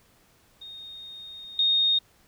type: tone with level steps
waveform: sine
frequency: 3703 Hz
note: A#7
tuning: 12 cents flat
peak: -39 / -19 dBFS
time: 0.61-1.99 s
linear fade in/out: 10 ms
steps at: 1.59 s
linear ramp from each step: 2 ms
effects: pink hiss -61 dBFS RMS until 2.27 s